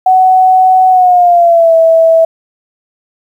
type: tone with pitch glide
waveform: sine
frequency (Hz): 747 to 654.1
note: F#5 to E5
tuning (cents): +16 to -14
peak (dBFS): -3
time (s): 0.06-2.25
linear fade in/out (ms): 5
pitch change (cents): -230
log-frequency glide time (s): 0.89-1.75
effects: 7-bit